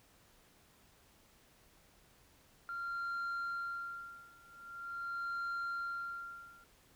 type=tone with tremolo; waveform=sine; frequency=1385 Hz; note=F6; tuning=15 cents flat; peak=-33 dBFS; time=2.69-6.64 s; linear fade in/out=0 ms; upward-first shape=sine; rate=0.44 Hz; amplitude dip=95%; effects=tanh soft clip ceiling -35 dBFS + pink hiss -66 dBFS RMS until 6.95 s